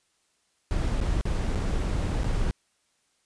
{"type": "noise with dropouts", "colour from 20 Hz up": "brown", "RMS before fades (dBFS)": -26, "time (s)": [0.71, 2.51], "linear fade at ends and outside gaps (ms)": 0, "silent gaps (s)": [[1.003, 1.012], [1.211, 1.254], [1.549, 1.557], [2.233, 2.244]], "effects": ["white hiss -70 dBFS RMS until 3.25 s", "resampled to 22050 Hz"]}